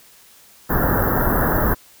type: band-stop noise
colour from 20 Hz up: pink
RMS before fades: -18 dBFS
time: 0.69-1.75 s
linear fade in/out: 20 ms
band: 1800 to 12000 Hz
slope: 96 dB/octave
effects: white hiss -49 dBFS RMS until 2 s